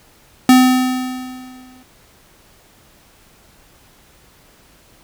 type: tone with exponential decay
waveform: square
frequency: 255.2 Hz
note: C4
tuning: 43 cents flat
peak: -5 dBFS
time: 0.49-1.83 s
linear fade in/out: 2 ms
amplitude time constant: 290 ms
effects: pink hiss -50 dBFS RMS until 5.03 s